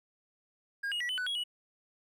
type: tone with pitch steps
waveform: triangle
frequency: 1622 / 2879 / 1940 / 3018 / 1491 / 3318 / 2929 Hz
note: G#6 / F#7 / B6 / F#7 / F#6 / G#7 / F#7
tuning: -41 / -48 / -31 / +34 / +13 / -2 / -18 cents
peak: -30 dBFS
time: 0.83-1.439 s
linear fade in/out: 10 ms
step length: 87 ms
effects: none